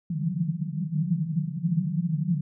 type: band-pass noise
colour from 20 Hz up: white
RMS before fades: -27 dBFS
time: 0.1-2.41 s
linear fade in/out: 5 ms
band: 150 to 180 Hz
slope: 96 dB/octave
effects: none